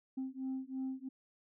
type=beating tone pair; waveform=sine; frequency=261.6 / 264.6 Hz; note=C4 / C4; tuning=0 / +20 cents; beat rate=3 Hz; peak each=-39 / -39 dBFS; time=0.17-1.09 s; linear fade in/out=10 ms; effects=tanh soft clip ceiling -33 dBFS